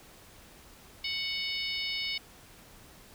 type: harmonic tone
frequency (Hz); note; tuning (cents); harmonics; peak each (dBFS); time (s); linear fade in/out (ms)
740; F#5; 0; 3 / 4 / 5 / 6 / 7; -36 / -37 / -38 / -39 / -39; 1.04-2.18; 5
effects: pink hiss -54 dBFS RMS until 3.14 s